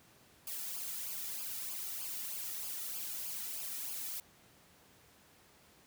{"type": "noise with flanger", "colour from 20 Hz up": "blue", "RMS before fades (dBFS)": -41, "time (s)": [0.47, 4.2], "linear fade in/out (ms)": 2, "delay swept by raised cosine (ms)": [0.51, 1.91], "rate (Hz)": 3.2, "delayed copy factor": -0.8, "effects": ["pink hiss -63 dBFS RMS until 5.86 s", "high-pass 80 Hz 12 dB/octave"]}